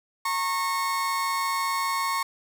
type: tone pair together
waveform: 35% pulse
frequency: 920 / 1094.8 Hz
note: A#5 / C#6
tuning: -23 / -22 cents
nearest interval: minor third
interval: 301 cents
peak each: -29 / -24 dBFS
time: 0.25-2.23 s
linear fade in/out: 5 ms
effects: 9-bit